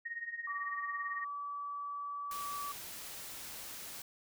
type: tone with tremolo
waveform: sine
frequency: 1864.7 Hz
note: A#6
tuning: in tune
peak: -35 dBFS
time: 0.05-1.25 s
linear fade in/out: 10 ms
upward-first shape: triangle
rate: 18 Hz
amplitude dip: 85%
type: tone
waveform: sine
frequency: 1150 Hz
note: D6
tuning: 37 cents flat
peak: -38 dBFS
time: 0.47-2.72 s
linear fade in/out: 5 ms
type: noise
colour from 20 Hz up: white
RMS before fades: -46 dBFS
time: 2.31-4.02 s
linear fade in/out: 2 ms
effects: none